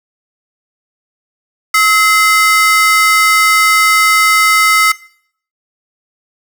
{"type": "ring-modulated tone", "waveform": "45% pulse", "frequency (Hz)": 1680, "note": "G#6", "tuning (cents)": 19, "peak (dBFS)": -4, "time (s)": [1.74, 4.92], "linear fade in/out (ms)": 5, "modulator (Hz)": 390, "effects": ["noise-tail reverb RT60 0.6 s tail -20 dB re dry"]}